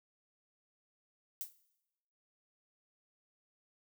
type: noise with exponential decay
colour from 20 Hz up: violet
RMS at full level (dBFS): -36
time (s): 1.41-1.54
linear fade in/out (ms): 0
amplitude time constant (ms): 28
effects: noise-tail reverb RT60 0.9 s tail -18 dB re dry